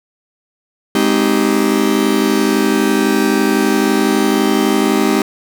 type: chord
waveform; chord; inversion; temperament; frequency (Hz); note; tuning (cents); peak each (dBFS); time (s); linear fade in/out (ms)
45% pulse; Ab major seventh; none; just; 207.7 / 259.6 / 311.5 / 389.3; Ab3 / C4 / Eb4 / G4; 0 / -13 / +2 / -12; -17; 0.95-5.22; 2
effects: none